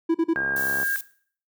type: tone bursts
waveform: triangle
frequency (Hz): 329.6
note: E4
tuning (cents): 0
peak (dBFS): -15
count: 3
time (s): 0.09-0.338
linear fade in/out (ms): 10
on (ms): 56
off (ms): 40
type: tone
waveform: sine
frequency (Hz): 1612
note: G6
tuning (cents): +48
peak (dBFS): -23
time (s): 0.36-0.96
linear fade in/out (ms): 0
type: click train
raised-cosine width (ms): 1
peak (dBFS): -20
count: 33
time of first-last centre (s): 0.36-0.83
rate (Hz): 68.1
type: noise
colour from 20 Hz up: violet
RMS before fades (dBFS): -32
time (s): 0.56-1.01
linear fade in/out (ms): 2
effects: noise-tail reverb RT60 0.5 s tail -17 dB re dry + high-pass 100 Hz 12 dB/octave